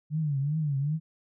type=tone with vibrato; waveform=sine; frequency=146.83 Hz; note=D3; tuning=in tune; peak=-25 dBFS; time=0.1-1 s; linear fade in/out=50 ms; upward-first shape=triangle; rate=2.6 Hz; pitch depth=160 cents each way; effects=none